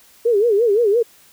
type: tone with vibrato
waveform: sine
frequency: 437.1 Hz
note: A4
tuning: 11 cents flat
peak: -12 dBFS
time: 0.25-1.03 s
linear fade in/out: 10 ms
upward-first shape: sine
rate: 5.8 Hz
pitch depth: 180 cents each way
effects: white hiss -50 dBFS RMS until 1.32 s